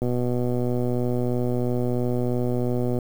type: click train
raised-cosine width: 2 ms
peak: -13 dBFS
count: 366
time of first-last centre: 0.02-2.987 s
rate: 123 Hz
effects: 7-bit